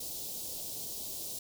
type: band-stop noise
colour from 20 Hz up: white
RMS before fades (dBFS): -40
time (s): 0-1.39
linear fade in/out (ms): 5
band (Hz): 700 to 3700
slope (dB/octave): 24
effects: none